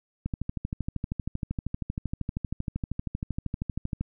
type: click train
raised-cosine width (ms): 5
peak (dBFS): -17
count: 49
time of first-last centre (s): 0.26-4.01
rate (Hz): 12.8
effects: none